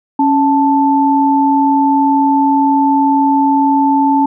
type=tone pair together; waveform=sine; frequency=276.7 / 879 Hz; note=C#4 / A5; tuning=-3 / -2 cents; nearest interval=octave + minor sixth; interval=2001 cents; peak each=-11 dBFS; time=0.19-4.26 s; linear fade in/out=5 ms; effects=none